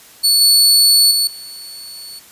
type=tone with level steps; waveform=sawtooth; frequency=4435 Hz; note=C#8; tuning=in tune; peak=-7 / -5 / -10 / -28 dBFS; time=0.23-2.2 s; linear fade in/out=20 ms; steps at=0.41 / 1.11 / 1.27 s; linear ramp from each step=2 ms; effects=white hiss -43 dBFS RMS until 2.31 s + resampled to 32000 Hz